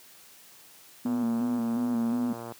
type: tone with vibrato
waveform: sine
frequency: 238.3 Hz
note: A#3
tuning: 38 cents sharp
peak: -25 dBFS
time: 1.05-2.33 s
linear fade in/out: 5 ms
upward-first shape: square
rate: 2.8 Hz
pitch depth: 47 cents each way
type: click train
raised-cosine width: 1 ms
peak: -25 dBFS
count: 172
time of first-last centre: 1.06-2.522 s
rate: 117 Hz
effects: white hiss -53 dBFS RMS until 2.59 s + high-pass 100 Hz 12 dB/octave